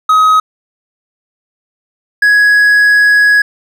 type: tone pair in turn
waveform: triangle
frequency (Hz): 1266 / 1670.3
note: D#6 / G#6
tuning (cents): +30 / +9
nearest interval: perfect fourth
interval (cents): 479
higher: second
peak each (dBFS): -3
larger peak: neither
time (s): 0.09-0.4 / 2.22-3.42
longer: second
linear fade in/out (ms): 5
effects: none